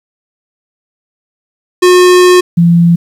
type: tone pair in turn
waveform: square / sine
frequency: 361.4 / 170.56 Hz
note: F#4 / F3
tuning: -41 / -41 cents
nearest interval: octave + minor second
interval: 1300 cents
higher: first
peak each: -3 dBFS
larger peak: neither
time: 1.82-2.41 / 2.57-2.96 s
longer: first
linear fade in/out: 10 ms
effects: low-pass 11000 Hz 12 dB/octave + 7-bit